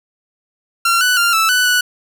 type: tone with pitch steps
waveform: sawtooth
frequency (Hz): 1370 / 1488 / 1392 / 1317 / 1492 / 1479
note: F6 / F#6 / F6 / E6 / F#6 / F#6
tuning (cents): -34 / +9 / -6 / -2 / +14 / -1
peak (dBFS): -8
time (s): 0.85-1.81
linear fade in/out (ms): 5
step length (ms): 160
effects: none